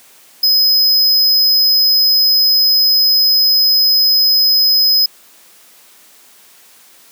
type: tone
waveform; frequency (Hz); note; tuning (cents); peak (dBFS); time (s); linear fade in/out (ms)
square; 5060; D#8; +28; -9; 0.43-5.06; 5
effects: white hiss -45 dBFS RMS until 7.11 s + high-pass 200 Hz 12 dB/octave